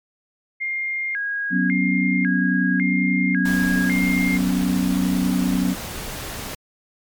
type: tone with vibrato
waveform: sine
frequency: 1864.7 Hz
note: A#6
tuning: in tune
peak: -22 dBFS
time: 0.6-4.38 s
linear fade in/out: 20 ms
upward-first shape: square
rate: 0.91 Hz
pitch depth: 220 cents each way
type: chord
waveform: sine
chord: F# suspended fourth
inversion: none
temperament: equal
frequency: 185 / 246.9 / 277.2 Hz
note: F#3 / B3 / C#4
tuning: 0 / 0 / 0 cents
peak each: -20 / -23 / -23 dBFS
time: 1.5-5.76 s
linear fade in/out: 50 ms
type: noise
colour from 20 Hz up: pink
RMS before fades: -31 dBFS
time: 3.45-6.55 s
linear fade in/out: 5 ms
effects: MP3 96 kbps